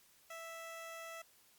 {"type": "tone", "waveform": "15% pulse", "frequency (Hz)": 659, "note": "E5", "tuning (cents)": -1, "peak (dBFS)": -40, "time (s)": [0.3, 1.22], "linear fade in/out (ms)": 5, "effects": ["white hiss -67 dBFS RMS until 1.58 s", "Opus 48 kbps"]}